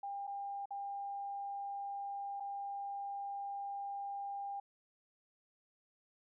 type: tone with dropouts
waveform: sine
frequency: 800 Hz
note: G5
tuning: 35 cents sharp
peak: -39 dBFS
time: 0.03-4.6 s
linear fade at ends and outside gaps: 5 ms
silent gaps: 0.27-0.275 / 0.657-0.706 / 2.4-2.404 s
effects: none